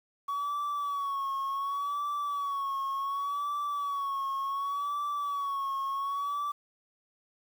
sine tone with vibrato, 1125 Hz, C#6, 25 cents sharp, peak -27 dBFS, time 0.28-6.52 s, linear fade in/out 10 ms, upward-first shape sine, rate 0.68 Hz, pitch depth 58 cents each way, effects tanh soft clip ceiling -29 dBFS + 9-bit

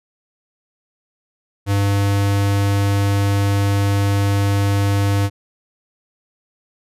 square tone, 100 Hz, G2, 35 cents sharp, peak -15 dBFS, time 1.66-5.3 s, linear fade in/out 50 ms, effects resampled to 32000 Hz

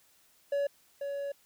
triangle tone pair in turn, 566 / 562.7 Hz, C#5 / C#5, +36 / +26 cents, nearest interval unison, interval 10 cents, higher first, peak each -25 / -31 dBFS, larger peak first, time 0.52-0.67 / 1.01-1.32 s, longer second, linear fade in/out 5 ms, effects white hiss -65 dBFS RMS until 1.45 s

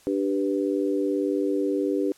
sine chord, G major, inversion second, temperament equal with one note detuned, 293.7 / 392 / 491.9 Hz, D4 / G4 / B4, 0 / 0 / -7 cents, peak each -25 / -26 / -29 dBFS, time 0.07-2.12 s, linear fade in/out 0 ms, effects white hiss -56 dBFS RMS until 2.17 s + low-pass 11000 Hz 12 dB/octave

